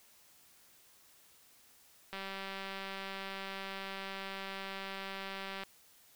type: click train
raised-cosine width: 0.3 ms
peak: -26 dBFS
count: 681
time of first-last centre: 2.13-5.635 s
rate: 194 Hz
effects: white hiss -63 dBFS RMS until 6.15 s